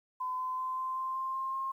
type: tone with pitch steps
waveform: sine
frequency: 1017 / 1024.1 / 1031.2 / 1038.4 / 1045.6 / 1052.9 / 1060.2 / 1067.6 Hz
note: C6 / C6 / C6 / C6 / C6 / C6 / C6 / C6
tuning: -50 / -37 / -26 / -13 / -1 / +11 / +23 / +35 cents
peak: -32 dBFS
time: 0.2-1.72 s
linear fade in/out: 10 ms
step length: 190 ms
effects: 11-bit